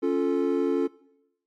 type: chord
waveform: triangle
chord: Db augmented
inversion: none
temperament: equal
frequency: 277.2 / 349.2 / 440 Hz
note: Db4 / F4 / A4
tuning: 0 / 0 / 0 cents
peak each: -24 dBFS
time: 0.02-0.88 s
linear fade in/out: 20 ms
effects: noise-tail reverb RT60 0.8 s tail -20 dB re dry + MP3 64 kbps